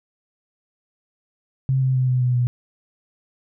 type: tone with pitch steps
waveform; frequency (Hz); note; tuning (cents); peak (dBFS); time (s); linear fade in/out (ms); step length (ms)
sine; 132.8 / 130.74 / 128.72 / 126.73 / 124.77 / 122.84; C3 / C3 / C3 / B2 / B2 / B2; +26 / -1 / -28 / +45 / +18 / -9; -16; 1.69-2.47; 0; 130
effects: none